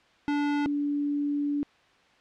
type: tone pair in turn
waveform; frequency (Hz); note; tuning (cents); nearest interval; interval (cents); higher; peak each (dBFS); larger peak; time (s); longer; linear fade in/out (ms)
square / sine; 290.4 / 289.1; D4 / D4; -19 / -27; unison; 8; first; -25; neither; 0.28-0.66 / 0.66-1.63; second; 0
effects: white hiss -60 dBFS RMS until 2.2 s + low-pass 3000 Hz 12 dB/octave